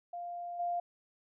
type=tone with level steps; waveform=sine; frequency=698.5 Hz; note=F5; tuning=in tune; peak=-38 / -31 dBFS; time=0.13-0.8 s; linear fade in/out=5 ms; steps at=0.59 s; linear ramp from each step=10 ms; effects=none